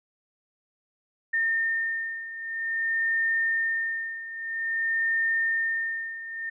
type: beating tone pair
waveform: sine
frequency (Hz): 1817 / 1817.51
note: A#6 / A#6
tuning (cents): -45 / -44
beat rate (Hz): 0.51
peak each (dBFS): -30 / -26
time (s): 1.33-6.5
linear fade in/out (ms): 10
effects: none